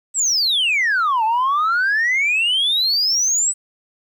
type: exponential two-way sweep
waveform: sine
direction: down then up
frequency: 8100 to 859 to 8100 Hz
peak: -13 dBFS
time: 0.14-3.54 s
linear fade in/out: 50 ms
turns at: 1.24 s
effects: tanh soft clip ceiling -13 dBFS + 9-bit